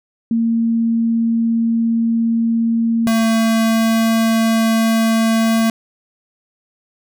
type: tone pair in turn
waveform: sine / square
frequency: 229.3 / 225.1 Hz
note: A#3 / A3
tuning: -28 / +40 cents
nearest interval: unison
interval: 32 cents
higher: first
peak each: -13 dBFS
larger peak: neither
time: 0.31-3.07 / 3.07-5.7 s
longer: first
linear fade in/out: 2 ms
effects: none